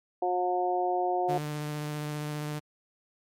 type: harmonic tone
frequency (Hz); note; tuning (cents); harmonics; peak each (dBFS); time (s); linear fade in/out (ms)
180; F#3; -47; 2 / 3 / 4 / 5; -30 / -35 / -27 / -37; 0.22-1.38; 5
type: tone with vibrato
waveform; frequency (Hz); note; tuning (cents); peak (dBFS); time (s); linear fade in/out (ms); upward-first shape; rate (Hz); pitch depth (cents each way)
sawtooth; 149.7; D3; +33; -28; 1.28-2.6; 20; sine; 15; 12
effects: MP3 96 kbps